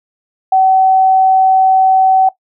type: tone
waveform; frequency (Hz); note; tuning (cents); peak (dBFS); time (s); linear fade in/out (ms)
sine; 760; F#5; +46; -6; 0.52-2.29; 5
effects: noise-tail reverb RT60 0.1 s tail -17 dB re dry